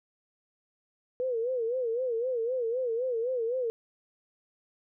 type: tone with vibrato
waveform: sine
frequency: 483.6 Hz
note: B4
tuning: 36 cents flat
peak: -27 dBFS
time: 1.2-3.7 s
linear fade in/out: 0 ms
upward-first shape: sine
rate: 3.9 Hz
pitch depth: 130 cents each way
effects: none